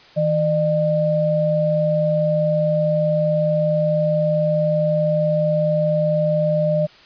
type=tone pair together; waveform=sine; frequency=160 / 604.1 Hz; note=D#3 / D5; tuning=+49 / +49 cents; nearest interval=octave + major seventh; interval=2300 cents; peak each=-20 / -17 dBFS; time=0.16-6.87 s; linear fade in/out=20 ms; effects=white hiss -47 dBFS RMS until 7.05 s + resampled to 11025 Hz